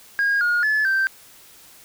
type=tone with pitch steps; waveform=sine; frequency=1630 / 1432 / 1724 / 1563 Hz; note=G#6 / F6 / A6 / G6; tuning=-33 / +43 / -36 / -6 cents; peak=-15 dBFS; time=0.19-1.07 s; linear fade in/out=0 ms; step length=220 ms; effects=tanh soft clip ceiling -15 dBFS + white hiss -48 dBFS RMS until 1.84 s